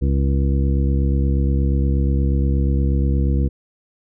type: harmonic tone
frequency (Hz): 68.4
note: C#2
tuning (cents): -23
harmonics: 1 / 2 / 3 / 4 / 5 / 7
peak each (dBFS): -16 / -22 / -26 / -28 / -30 / -33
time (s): 0.01-3.49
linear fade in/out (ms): 20
effects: none